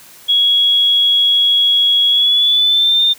sine tone with pitch glide, 3331 to 3612 Hz, G#7 to A7, +4 to +45 cents, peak -9 dBFS, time 0.28-3.14 s, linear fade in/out 20 ms, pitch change +141 cents, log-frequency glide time 2.08-3.01 s, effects white hiss -41 dBFS RMS until 3.18 s

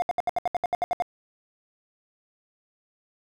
triangle tone bursts, 710 Hz, F5, 28 cents sharp, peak -19 dBFS, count 12, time 0-1.022 s, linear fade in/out 0 ms, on 21 ms, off 70 ms, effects none

